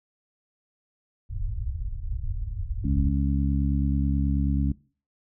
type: low-pass noise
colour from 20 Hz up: pink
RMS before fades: -30 dBFS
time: 1.29-3.12 s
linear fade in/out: 10 ms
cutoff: 110 Hz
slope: 48 dB/octave
type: harmonic tone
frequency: 69.3 Hz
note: C#2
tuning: in tune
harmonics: 1 / 2 / 3 / 4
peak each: -24 / -27 / -29 / -30 dBFS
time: 2.84-4.72 s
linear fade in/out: 5 ms
effects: noise-tail reverb RT60 0.4 s tail -21 dB re dry